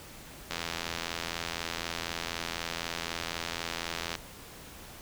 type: click train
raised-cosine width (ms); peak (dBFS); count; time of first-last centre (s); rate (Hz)
0.2; -15; 307; 0.51-4.153; 84
effects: pink hiss -48 dBFS RMS until 5.01 s